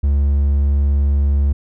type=tone; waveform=triangle; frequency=70.6 Hz; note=C#2; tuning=32 cents sharp; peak=-10 dBFS; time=0.03-1.53 s; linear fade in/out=10 ms; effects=none